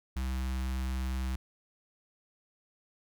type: tone with notch filter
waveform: square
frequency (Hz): 64.6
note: C2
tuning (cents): -21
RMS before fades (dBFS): -33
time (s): 0.16-1.36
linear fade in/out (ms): 5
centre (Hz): 500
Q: 0.85
effects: none